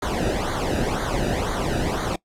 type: noise with flanger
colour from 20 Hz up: brown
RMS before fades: -24 dBFS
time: 0.02-2.16 s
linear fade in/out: 5 ms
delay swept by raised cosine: 0.37 to 0.94 ms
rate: 2 Hz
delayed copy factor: -0.8
effects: noise-tail reverb RT60 0.1 s tail -21 dB re dry + low-pass 11000 Hz 12 dB/octave